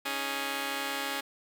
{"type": "chord", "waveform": "5% pulse", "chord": "C# suspended second", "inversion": "none", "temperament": "just", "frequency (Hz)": [277.2, 311.8, 415.8], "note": ["C#4", "D#4", "G#4"], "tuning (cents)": [0, 4, 2], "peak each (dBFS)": [-23, -29, -27], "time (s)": [0.05, 1.21], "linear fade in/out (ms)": 10, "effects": []}